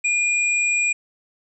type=tone pair together; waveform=sine; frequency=2418 / 7712 Hz; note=D7 / B8; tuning=+50 / -42 cents; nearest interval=octave + minor sixth; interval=2008 cents; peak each=-18 / -25 dBFS; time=0.04-0.93 s; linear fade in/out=10 ms; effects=none